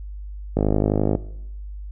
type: click train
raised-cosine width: 2 ms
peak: -6 dBFS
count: 31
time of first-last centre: 0.57-1.151 s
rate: 51.6 Hz
effects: noise-tail reverb RT60 0.8 s tail -18 dB re dry + added 50 Hz sine -31 dBFS peak until 1.91 s